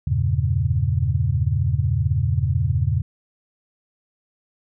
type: chord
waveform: sine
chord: E diminished seventh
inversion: none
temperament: equal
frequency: 82.41 / 98 / 116.54 / 138.59 Hz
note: E2 / G2 / Bb2 / Db3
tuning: 0 / 0 / 0 / 0 cents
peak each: -23 dBFS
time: 0.07-3.02 s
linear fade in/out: 5 ms
effects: none